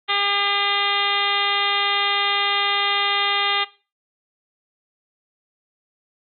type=harmonic tone; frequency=403.2 Hz; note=G4; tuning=49 cents sharp; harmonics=1 / 2 / 3 / 4 / 5 / 6 / 7 / 8 / 9 / 10; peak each=-34 / -27 / -25 / -33 / -25 / -29 / -28 / -26 / -24 / -34 dBFS; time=0.08-3.65 s; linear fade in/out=20 ms; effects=noise-tail reverb RT60 0.3 s tail -17 dB re dry + Opus 32 kbps